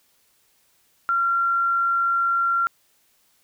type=tone; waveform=sine; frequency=1374 Hz; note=F6; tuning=29 cents flat; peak=-18 dBFS; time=1.09-2.67 s; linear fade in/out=0 ms; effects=white hiss -63 dBFS RMS until 3.43 s